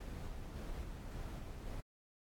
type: noise with tremolo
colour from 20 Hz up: brown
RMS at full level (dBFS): -44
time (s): 0-1.81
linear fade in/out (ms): 10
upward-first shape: square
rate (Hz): 1.8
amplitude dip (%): 25
effects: AAC 64 kbps